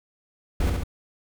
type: noise with echo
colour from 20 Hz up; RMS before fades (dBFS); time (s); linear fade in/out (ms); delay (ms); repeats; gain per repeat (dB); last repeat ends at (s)
brown; -21; 0.6-0.7; 5; 68; 2; -3; 0.836
effects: none